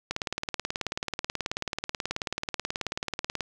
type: click train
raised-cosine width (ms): 0.2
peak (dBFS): -12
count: 62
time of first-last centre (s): 0.11-3.407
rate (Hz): 18.5
effects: none